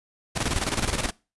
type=noise with tremolo; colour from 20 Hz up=pink; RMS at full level=-24 dBFS; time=0.35-1.11 s; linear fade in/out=20 ms; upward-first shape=square; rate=19 Hz; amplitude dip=65%; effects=noise-tail reverb RT60 0.3 s tail -23 dB re dry + resampled to 24000 Hz